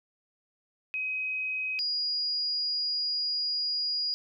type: tone pair in turn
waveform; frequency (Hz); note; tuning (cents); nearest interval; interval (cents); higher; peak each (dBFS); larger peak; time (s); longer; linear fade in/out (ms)
sine; 2528 / 4875; D#7 / D#8; +27 / -36; major seventh; 1137; second; -29 / -27; second; 0.94-1.79 / 1.79-4.14; second; 0
effects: none